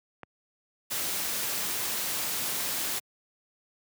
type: click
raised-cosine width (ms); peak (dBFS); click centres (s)
0.5; -25; 0.233
type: noise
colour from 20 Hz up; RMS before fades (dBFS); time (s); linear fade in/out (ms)
white; -31; 0.9-3; 20
effects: high-pass 100 Hz 12 dB/octave